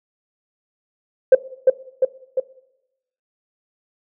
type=tone with echo; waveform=sine; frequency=520 Hz; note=C5; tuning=11 cents flat; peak=-3 dBFS; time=1.32-1.35 s; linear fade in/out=5 ms; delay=350 ms; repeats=3; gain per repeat=-4 dB; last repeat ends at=2.4 s; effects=noise-tail reverb RT60 0.9 s tail -19 dB re dry + tanh soft clip ceiling -2 dBFS